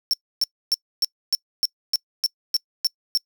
45% pulse tone bursts, 5430 Hz, F8, 50 cents flat, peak -17 dBFS, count 11, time 0.11-3.174 s, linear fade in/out 0 ms, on 24 ms, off 280 ms, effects noise-tail reverb RT60 0.1 s tail -26 dB re dry

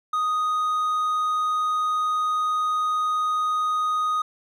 triangle tone, 1244.5 Hz, D#6, in tune, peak -19 dBFS, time 0.13-4.22 s, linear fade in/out 5 ms, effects none

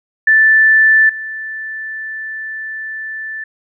sine tone with level steps, 1760 Hz, A6, in tune, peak -6 / -22 dBFS, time 0.27-3.44 s, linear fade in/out 5 ms, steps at 1.09 s, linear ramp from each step 5 ms, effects none

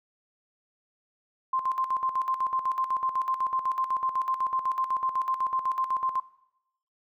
sine tone with tremolo, 1047 Hz, C6, 1 cent sharp, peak -23 dBFS, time 1.53-6.2 s, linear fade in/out 5 ms, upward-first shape square, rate 8 Hz, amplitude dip 65%, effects noise-tail reverb RT60 0.8 s tail -19 dB re dry

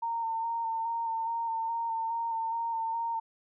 sine tone with vibrato, 914 Hz, A#5, 34 cents flat, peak -29 dBFS, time 0.02-3.2 s, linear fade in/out 10 ms, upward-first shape square, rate 2.4 Hz, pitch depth 19 cents each way, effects none

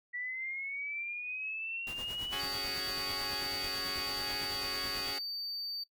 sine linear sweep, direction up, 1945 to 3014 Hz, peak -36 dBFS, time 0.13-2.42 s, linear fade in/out 20 ms
pink noise with tremolo, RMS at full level -45 dBFS, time 1.87-5.13 s, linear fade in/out 0 ms, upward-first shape sine, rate 9.1 Hz, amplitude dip 70%
5% pulse chord, C# suspended fourth, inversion none, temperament equal, 277.2 / 370 / 415.3 Hz, C#4 / F#4 / G#4, 0 / 0 / 0 cents, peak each -31 dBFS, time 2.32-5.19 s, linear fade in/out 10 ms
triangle tone, 4600 Hz, D8, 37 cents flat, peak -35 dBFS, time 2.39-5.84 s, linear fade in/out 10 ms
effects noise-tail reverb RT60 0.1 s tail -18 dB re dry

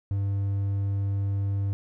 triangle tone, 99.2 Hz, G2, 21 cents sharp, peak -22 dBFS, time 0.11-1.73 s, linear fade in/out 0 ms, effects none

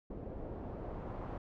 pink noise with low-pass filter sweep, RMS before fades -43 dBFS, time 0.1-1.38 s, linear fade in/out 5 ms, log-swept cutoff 460 to 930 Hz, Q 1.2, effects none

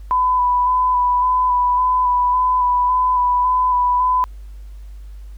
sine tone with vibrato, 997 Hz, B5, 16 cents sharp, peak -13 dBFS, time 0.11-4.24 s, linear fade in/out 0 ms, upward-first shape square, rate 1.8 Hz, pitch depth 15 cents each way, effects added 50 Hz sine -32 dBFS peak until 5.37 s + pink hiss -57 dBFS RMS until 5.37 s

